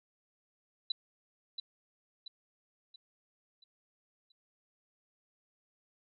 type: tone with echo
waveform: sine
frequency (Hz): 3973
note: B7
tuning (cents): +10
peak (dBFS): -29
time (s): 0.9-0.92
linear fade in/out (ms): 5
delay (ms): 680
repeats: 5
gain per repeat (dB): -7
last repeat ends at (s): 4.32
effects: none